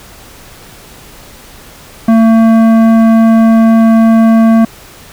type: tone with tanh clipping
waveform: triangle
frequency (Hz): 225.3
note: A3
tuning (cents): +41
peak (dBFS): -5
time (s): 2.08-4.65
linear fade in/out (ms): 5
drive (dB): 17
effects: pink hiss -35 dBFS RMS until 5.12 s